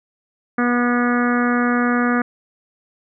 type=harmonic tone with a mistuned harmonic; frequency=242.7 Hz; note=B3; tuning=30 cents flat; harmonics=1 / 2 / 3 / 4 / 5 / 6 / 7 / 8 / 9; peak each=-17 / -25 / -27 / -35 / -24 / -25 / -27 / -32 / -35 dBFS; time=0.58-2.22 s; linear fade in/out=5 ms; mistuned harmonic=4; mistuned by=+18 cents; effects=none